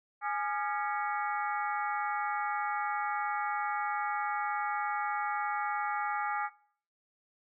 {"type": "harmonic tone with a mistuned harmonic", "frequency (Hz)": 277.2, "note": "C#4", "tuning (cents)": 0, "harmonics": [3, 4, 5, 6, 7, 8], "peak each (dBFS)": [-33, -36, -38, -43, -43, -44], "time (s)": [0.21, 6.5], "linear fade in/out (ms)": 50, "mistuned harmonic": 4, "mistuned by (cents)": 150, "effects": ["noise-tail reverb RT60 0.5 s tail -19 dB re dry"]}